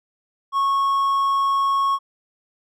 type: tone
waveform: triangle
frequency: 1100 Hz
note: C#6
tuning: 14 cents flat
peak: -15 dBFS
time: 0.52-1.99 s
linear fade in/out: 50 ms
effects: none